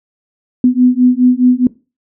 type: beating tone pair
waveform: sine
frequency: 247.7 / 252.5 Hz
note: B3 / B3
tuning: +5 / +39 cents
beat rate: 4.8 Hz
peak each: -10 dBFS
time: 0.64-1.67 s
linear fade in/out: 2 ms
effects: noise-tail reverb RT60 0.3 s tail -20 dB re dry